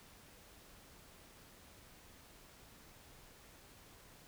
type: silence
effects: pink hiss -60 dBFS RMS until 4.27 s